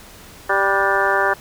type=harmonic tone with a mistuned harmonic; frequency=196 Hz; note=G3; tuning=in tune; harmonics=2 / 3 / 4 / 5 / 6 / 7 / 8 / 9; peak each=-23 / -23 / -23 / -23 / -23 / -23 / -23 / -23 dBFS; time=0.49-1.34 s; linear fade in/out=10 ms; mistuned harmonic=7; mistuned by=+80 cents; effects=pink hiss -42 dBFS RMS until 1.4 s